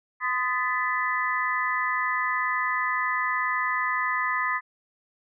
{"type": "tone cluster", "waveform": "sine", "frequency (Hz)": [1023, 1242, 1747, 1991], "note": ["C6", "D#6", "A6", "B6"], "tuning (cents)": [-39, -3, -13, 14], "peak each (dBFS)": -29, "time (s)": [0.2, 4.61], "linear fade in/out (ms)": 50, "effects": []}